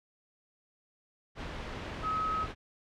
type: tone in noise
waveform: sine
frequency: 1276 Hz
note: D#6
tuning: 43 cents sharp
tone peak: -29 dBFS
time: 2.02-2.47 s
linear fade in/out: 50 ms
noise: pink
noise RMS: -39 dBFS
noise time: 1.35-2.55 s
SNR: +7 dB
effects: low-pass 3000 Hz 12 dB/octave